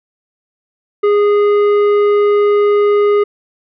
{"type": "tone with tanh clipping", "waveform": "triangle", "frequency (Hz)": 412.1, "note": "G#4", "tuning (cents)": -13, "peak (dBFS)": -10, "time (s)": [1.03, 3.24], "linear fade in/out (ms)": 10, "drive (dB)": 14, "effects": []}